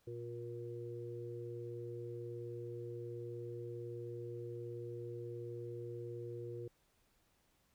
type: harmonic tone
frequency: 118.7 Hz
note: A#2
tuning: 32 cents sharp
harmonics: 1 / 3 / 4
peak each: -47 / -46 / -48 dBFS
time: 0.07-6.68 s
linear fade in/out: 5 ms
effects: pink hiss -75 dBFS RMS until 7.74 s